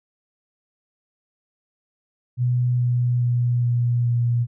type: tone with pitch steps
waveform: sine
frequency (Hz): 123.47 / 122.48 / 121.49 / 120.51 / 119.54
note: B2 / B2 / B2 / B2 / A#2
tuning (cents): 0 / -14 / -28 / -42 / +44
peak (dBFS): -17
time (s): 2.37-4.47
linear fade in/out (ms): 50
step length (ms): 420
effects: none